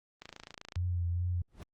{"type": "click train", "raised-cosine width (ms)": 0.2, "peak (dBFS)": -27, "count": 16, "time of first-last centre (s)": [0.22, 0.758], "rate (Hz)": 27.9}
{"type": "tone with vibrato", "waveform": "sine", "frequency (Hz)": 87.7, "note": "F2", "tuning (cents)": 8, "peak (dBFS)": -29, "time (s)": [0.76, 1.42], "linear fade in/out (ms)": 5, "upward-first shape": "triangle", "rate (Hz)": 2.4, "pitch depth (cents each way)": 39}
{"type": "noise with exponential growth", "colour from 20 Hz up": "brown", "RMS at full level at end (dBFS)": -39, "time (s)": [1.48, 1.63], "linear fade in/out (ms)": 1, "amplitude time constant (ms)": 32}
{"effects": ["Opus 32 kbps"]}